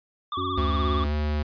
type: tone with vibrato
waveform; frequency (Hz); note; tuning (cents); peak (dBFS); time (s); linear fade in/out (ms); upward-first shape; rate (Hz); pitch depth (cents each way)
square; 1163; D6; -17; -28; 0.32-1.04; 2; triangle; 17; 87
type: harmonic tone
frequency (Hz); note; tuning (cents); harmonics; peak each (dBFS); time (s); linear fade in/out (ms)
92.5; F#2; 0; 1 / 3 / 4; -33 / -33 / -33; 0.37-1.06; 5
type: tone with pitch glide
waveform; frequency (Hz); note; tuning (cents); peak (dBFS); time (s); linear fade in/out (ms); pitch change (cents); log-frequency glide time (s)
square; 73.42 to 74.92; D2 to D2; 0 to +35; -24; 0.57-1.43; 10; +35; 1.08-1.13
effects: resampled to 11025 Hz